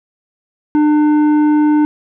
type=tone with tanh clipping; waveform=triangle; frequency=300 Hz; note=D4; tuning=37 cents sharp; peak=-10 dBFS; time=0.75-1.85 s; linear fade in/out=0 ms; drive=13 dB; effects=none